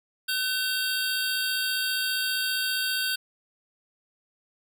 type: tone cluster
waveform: square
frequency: 1520 / 2736 / 3235 / 3705 / 4615 Hz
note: F#6 / F7 / G#7 / A#7 / D8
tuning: +46 / -36 / -46 / -11 / -31 cents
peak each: -30 / -36 / -34 / -36 / -31 dBFS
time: 0.28-3.16 s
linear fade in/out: 10 ms
effects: none